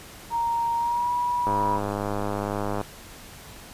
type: tone with pitch glide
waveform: sine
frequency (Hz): 932.3 to 970.8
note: A#5 to B5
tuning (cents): 0 to -30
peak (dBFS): -22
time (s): 0.3-1.8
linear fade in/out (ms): 50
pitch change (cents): +70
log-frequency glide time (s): 0.77-1.1
type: click train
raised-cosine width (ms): 1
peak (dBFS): -14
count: 138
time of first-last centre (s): 1.47-2.813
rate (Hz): 102
effects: pink hiss -44 dBFS RMS until 3.73 s + resampled to 32000 Hz